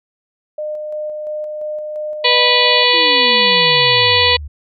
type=tone with tremolo; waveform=sine; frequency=607 Hz; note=D#5; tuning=43 cents flat; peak=-20 dBFS; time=0.58-2.84 s; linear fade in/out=5 ms; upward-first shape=square; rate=2.9 Hz; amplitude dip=25%
type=harmonic tone; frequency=491.3 Hz; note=B4; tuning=9 cents flat; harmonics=1 / 2 / 4 / 5 / 6 / 7 / 8 / 9; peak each=-18 / -18 / -18 / -18 / -18 / -18 / -18 / -18 dBFS; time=2.24-4.37 s; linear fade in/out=10 ms
type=exponential sweep; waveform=sine; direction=down; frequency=349.2 to 69.3 Hz; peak=-25 dBFS; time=2.93-4.48 s; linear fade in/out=10 ms
effects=none